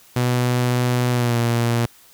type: tone with pitch glide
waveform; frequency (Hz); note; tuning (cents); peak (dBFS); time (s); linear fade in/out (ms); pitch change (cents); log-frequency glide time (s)
sawtooth; 123.47 to 118.03; B2 to A#2; 0 to +22; -13; 0.16-1.86; 5; -78; 1.11-1.37
effects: white hiss -50 dBFS RMS until 2.13 s